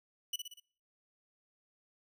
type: tone with echo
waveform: sawtooth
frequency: 2960 Hz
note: F#7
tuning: in tune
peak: -30 dBFS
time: 0.33-0.36 s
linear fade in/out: 5 ms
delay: 60 ms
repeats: 4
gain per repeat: -5 dB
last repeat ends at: 0.6 s
effects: noise-tail reverb RT60 0.5 s tail -25 dB re dry